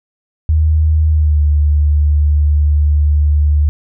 sine tone with pitch glide, 77.9 to 74.12 Hz, D#2 to D2, +3 to +17 cents, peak -8 dBFS, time 0.49-3.69 s, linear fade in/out 0 ms, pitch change -86 cents, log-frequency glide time 1.1-1.42 s, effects none

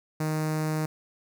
sawtooth tone with notch filter, 155.56 Hz, D#3, in tune, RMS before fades -28 dBFS, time 0.2-0.86 s, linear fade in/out 5 ms, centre 3200 Hz, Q 1.3, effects none

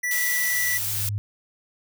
square tone, 1964 Hz, B6, 10 cents flat, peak -24 dBFS, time 0.03-0.78 s, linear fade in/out 10 ms
blue noise, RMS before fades -27 dBFS, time 0.11-1.09 s, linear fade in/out 2 ms
sine tone with exponential growth, 102.9 Hz, G#2, 16 cents flat, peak -22 dBFS, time 0.35-1.18 s, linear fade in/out 0 ms, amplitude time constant 180 ms
effects none

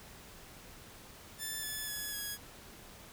5% pulse tone with pitch steps, 1760 / 1727.8 / 1696.1 / 1665.1 Hz, A6 / A6 / G#6 / G#6, 0 / -32 / +36 / +4 cents, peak -27 dBFS, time 1.38-2.38 s, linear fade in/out 50 ms, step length 250 ms, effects pink hiss -53 dBFS RMS until 3.12 s

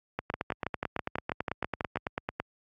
two click trains, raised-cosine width 0.5 ms, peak -15 / -15 dBFS, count 21 / 11, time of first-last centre 0.19-2.4 / 0.34-1.971 s, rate 9.05 / 6.13 Hz, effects high-pass 60 Hz 12 dB/octave + AAC 64 kbps

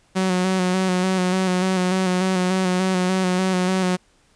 sawtooth tone with vibrato, 185 Hz, F#3, in tune, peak -14 dBFS, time 0.15-3.97 s, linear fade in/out 20 ms, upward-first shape square, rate 3.4 Hz, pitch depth 28 cents each way, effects pink hiss -59 dBFS RMS until 4.35 s + resampled to 22050 Hz

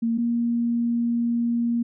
sine tone pair in turn, 230 / 235.5 Hz, A#3 / A#3, -23 / +18 cents, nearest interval unison, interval 41 cents, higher second, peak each -20 dBFS, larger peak neither, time 0.02-0.18 / 0.18-1.83 s, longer second, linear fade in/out 10 ms, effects none

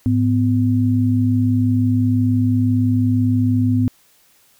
sine tone pair together, 105.91 / 251.9 Hz, G#2 / B3, +34 / +34 cents, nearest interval octave + minor third, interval 1500 cents, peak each -16 dBFS, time 0.06-3.88 s, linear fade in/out 0 ms, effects white hiss -55 dBFS RMS until 4.59 s

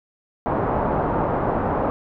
white low-pass noise, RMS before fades -22 dBFS, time 0.46-1.9 s, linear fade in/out 0 ms, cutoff 1000 Hz, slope 24 dB/octave, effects none

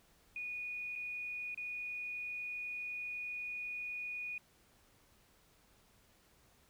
sine tone with dropouts, 2462 Hz, D#7, 19 cents flat, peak -39 dBFS, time 0.36-4.38 s, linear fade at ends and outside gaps 2 ms, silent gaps 0.955-0.959 / 1.546-1.575 s, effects pink hiss -68 dBFS RMS until 6.69 s

